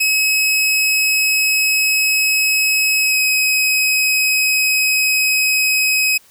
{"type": "tone with pitch glide", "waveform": "sawtooth", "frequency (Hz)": [2560, 2538], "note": ["D#7", "D#7"], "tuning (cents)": [49, 34], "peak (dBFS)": -10, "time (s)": [0, 6.18], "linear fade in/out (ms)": 10, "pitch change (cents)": -15, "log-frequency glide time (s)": [3.01, 3.19], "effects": ["white hiss -50 dBFS RMS until 6.3 s"]}